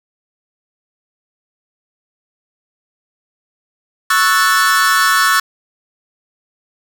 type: chord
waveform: 45% pulse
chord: F# minor seventh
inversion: second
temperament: equal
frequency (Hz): 1108.7 / 1318.5 / 1480 / 1760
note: C#6 / E6 / F#6 / A6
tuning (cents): 0 / 0 / 0 / 0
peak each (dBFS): -16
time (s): 4.1-5.4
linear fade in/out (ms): 5
effects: none

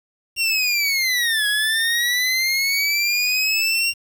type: linear two-way sweep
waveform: 25% pulse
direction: down then up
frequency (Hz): 2773 to 1660 to 2773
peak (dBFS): -14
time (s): 0.36-3.94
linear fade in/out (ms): 50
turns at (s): 1.47
effects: 7-bit

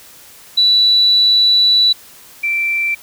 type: tone pair in turn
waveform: sine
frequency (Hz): 3951 / 2343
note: B7 / D7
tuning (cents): 0 / -5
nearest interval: major sixth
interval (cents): 905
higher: first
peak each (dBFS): -8 / -14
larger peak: first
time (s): 0.57-1.93 / 2.43-2.95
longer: first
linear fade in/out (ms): 10
effects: white hiss -41 dBFS RMS until 3.02 s

